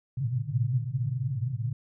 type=band-pass noise; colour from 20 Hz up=white; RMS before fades=-29 dBFS; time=0.17-1.73 s; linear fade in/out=5 ms; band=110 to 140 Hz; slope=96 dB/octave; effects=none